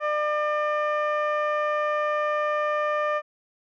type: tone with low-pass filter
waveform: 15% pulse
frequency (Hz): 600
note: D5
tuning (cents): +37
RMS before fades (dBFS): -25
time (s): 0-3.22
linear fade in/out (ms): 50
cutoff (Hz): 1400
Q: 0.94
effects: none